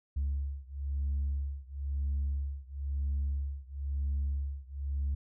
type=beating tone pair; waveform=sine; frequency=69.5 / 70.5 Hz; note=C#2 / C#2; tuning=+5 / +30 cents; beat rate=1 Hz; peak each=-32 / -33 dBFS; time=0.16-5.15 s; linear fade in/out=10 ms; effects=tanh soft clip ceiling -26 dBFS